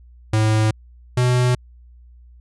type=tone pair in turn; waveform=square; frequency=108.9 / 124.56 Hz; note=A2 / B2; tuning=-17 / +15 cents; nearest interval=major second; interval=232 cents; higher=second; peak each=-15 dBFS; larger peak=neither; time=0.33-0.71 / 1.17-1.55 s; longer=neither; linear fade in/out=5 ms; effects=added 60 Hz sine -43 dBFS peak until 2.4 s + resampled to 24000 Hz

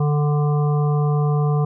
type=harmonic tone; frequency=147.6 Hz; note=D3; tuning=9 cents sharp; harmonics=1 / 3 / 5 / 7 / 8; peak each=-16 / -26 / -30 / -33 / -34 dBFS; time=0-1.65 s; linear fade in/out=5 ms; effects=none

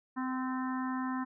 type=harmonic tone with a mistuned harmonic; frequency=257.9 Hz; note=C4; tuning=25 cents flat; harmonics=1 / 3 / 4 / 5 / 6 / 7; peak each=-33 / -44 / -39 / -45 / -48 / -46 dBFS; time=0.16-1.25 s; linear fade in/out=20 ms; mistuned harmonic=5; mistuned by=+20 cents; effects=none

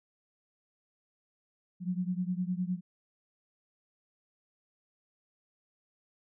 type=beating tone pair; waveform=sine; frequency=177.8 / 187.6 Hz; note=F3 / F#3; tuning=+31 / +24 cents; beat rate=9.8 Hz; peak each=-32 / -34 dBFS; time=1.8-2.81 s; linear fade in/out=50 ms; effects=none

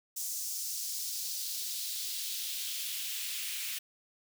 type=noise with high-pass filter sweep; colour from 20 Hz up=white; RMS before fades=-37 dBFS; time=0.16-3.79 s; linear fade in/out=10 ms; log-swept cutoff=6400 to 2400 Hz; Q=1.8; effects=none

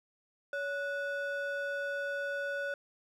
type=ring-modulated tone; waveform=triangle; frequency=1018 Hz; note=C6; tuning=48 cents flat; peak=-28 dBFS; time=0.53-2.74 s; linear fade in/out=2 ms; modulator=454 Hz; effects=none

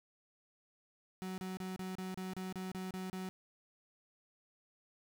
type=tone bursts; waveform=35% pulse; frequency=186.6 Hz; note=F#3; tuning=15 cents sharp; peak=-38 dBFS; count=11; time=1.22-3.29 s; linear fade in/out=0 ms; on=160 ms; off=31 ms; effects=none

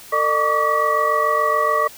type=tone cluster; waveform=sine; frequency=450.9 / 603 / 1134 / 1181 / 1936 Hz; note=A4 / D5 / C#6 / D6 / B6; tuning=+42 / +46 / +39 / +9 / -35 cents; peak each=-25 / -22 / -18 / -23 / -26 dBFS; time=0.12-1.88 s; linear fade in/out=10 ms; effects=white hiss -41 dBFS RMS until 1.97 s

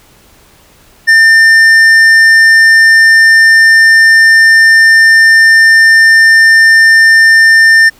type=tone with tanh clipping; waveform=triangle; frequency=1800 Hz; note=A6; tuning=39 cents sharp; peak=-3 dBFS; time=1.07-7.9 s; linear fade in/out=20 ms; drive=13 dB; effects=pink hiss -43 dBFS RMS until 7.99 s

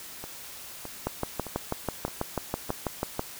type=two click trains; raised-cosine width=1 ms; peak=-13 / -23 dBFS; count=14 / 5; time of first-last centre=1.07-3.194 / 0.24-2.694 s; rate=6.12 / 1.63 Hz; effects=white hiss -43 dBFS RMS until 3.39 s

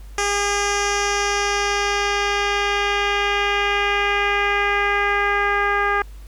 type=tone with low-pass filter sweep; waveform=10% pulse; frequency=405.9 Hz; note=G#4; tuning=40 cents flat; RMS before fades=-20 dBFS; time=0.18-6.02 s; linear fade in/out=2 ms; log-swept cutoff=7500 to 1600 Hz; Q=1.8; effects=added 50 Hz sine -35 dBFS peak until 6.27 s + pink hiss -52 dBFS RMS until 6.27 s

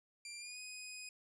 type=tone with pitch glide; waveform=15% pulse; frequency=2372 to 2500 Hz; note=D7 to D#7; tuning=+17 to +8 cents; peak=-39 dBFS; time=0.25-1.09 s; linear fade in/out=2 ms; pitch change=+91 cents; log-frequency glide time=0.38-0.59 s; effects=resampled to 22050 Hz

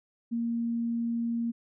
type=tone; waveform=sine; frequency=233.1 Hz; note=A#3; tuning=in tune; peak=-27 dBFS; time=0.31-1.52 s; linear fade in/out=20 ms; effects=none

